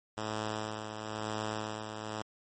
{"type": "tone with tremolo", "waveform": "5% pulse", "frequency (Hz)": 108.1, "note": "A2", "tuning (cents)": -30, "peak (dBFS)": -22, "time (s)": [0.17, 2.22], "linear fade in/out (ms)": 5, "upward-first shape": "sine", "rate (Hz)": 1, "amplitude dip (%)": 50, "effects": ["MP3 32 kbps"]}